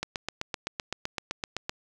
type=click train; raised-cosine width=0.2 ms; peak=-13 dBFS; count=14; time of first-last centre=0.03-1.695 s; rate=7.81 Hz; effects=none